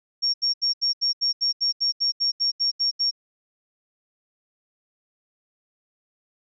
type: tone bursts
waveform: sine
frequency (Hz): 5530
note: F8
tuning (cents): -18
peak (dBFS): -19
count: 15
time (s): 0.22-3.112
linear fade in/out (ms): 20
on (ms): 120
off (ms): 78
effects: none